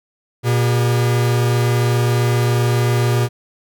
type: tone pair together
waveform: 45% pulse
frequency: 119.6 / 406.3 Hz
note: A#2 / G#4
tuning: +45 / -38 cents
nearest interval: octave + major sixth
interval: 2117 cents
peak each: -14 / -24 dBFS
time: 0.43-3.29 s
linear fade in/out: 50 ms
effects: none